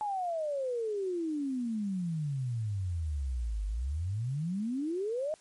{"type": "exponential two-way sweep", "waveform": "sine", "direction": "down then up", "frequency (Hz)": [860, 49, 641], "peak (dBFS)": -30, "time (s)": [0.01, 5.34], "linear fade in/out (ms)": 0, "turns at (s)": 3.66, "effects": ["white hiss -61 dBFS RMS until 5.4 s", "MP3 48 kbps"]}